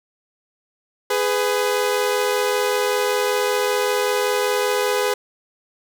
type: tone pair together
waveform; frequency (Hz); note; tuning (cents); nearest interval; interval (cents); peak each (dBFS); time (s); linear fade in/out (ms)
sawtooth; 414.8 / 500; G#4 / B4; -2 / +21; minor third; 323; -17; 1.1-5.14; 5
effects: none